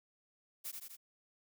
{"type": "noise with echo", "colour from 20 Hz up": "blue", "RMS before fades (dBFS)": -42, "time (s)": [0.64, 0.72], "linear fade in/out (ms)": 20, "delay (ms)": 83, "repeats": 3, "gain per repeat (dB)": -3, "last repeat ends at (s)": 0.969, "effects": []}